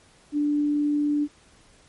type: tone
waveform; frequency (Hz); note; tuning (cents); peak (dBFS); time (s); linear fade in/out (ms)
sine; 293.7; D4; 0; -20; 0.32-1.28; 50
effects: pink hiss -56 dBFS RMS until 1.88 s + MP3 48 kbps